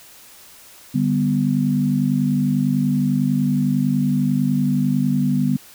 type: chord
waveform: sine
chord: G major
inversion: second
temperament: equal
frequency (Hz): 146.83 / 196 / 246.9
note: D3 / G3 / B3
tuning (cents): 0 / 0 / 0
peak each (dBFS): -21 / -21 / -19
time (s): 0.94-5.57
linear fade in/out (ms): 10
effects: white hiss -45 dBFS RMS until 5.74 s